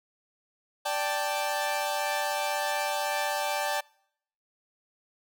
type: chord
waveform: sawtooth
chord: D suspended fourth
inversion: none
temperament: equal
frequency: 587.3 / 784 / 880 Hz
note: D5 / G5 / A5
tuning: 0 / 0 / 0 cents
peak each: -28 dBFS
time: 0.85-3.81 s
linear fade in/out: 10 ms
effects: noise-tail reverb RT60 0.7 s tail -26 dB re dry